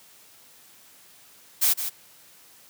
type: noise with echo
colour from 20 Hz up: blue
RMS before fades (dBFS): -20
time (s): 1.61-1.74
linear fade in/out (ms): 20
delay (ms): 160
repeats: 1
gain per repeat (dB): -9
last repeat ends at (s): 1.9
effects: white hiss -53 dBFS RMS until 2.69 s + high-pass 80 Hz 12 dB/octave